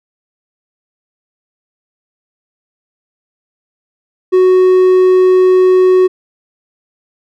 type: tone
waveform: triangle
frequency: 370 Hz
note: F#4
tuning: in tune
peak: -3 dBFS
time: 4.32-6.08 s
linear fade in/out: 20 ms
effects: none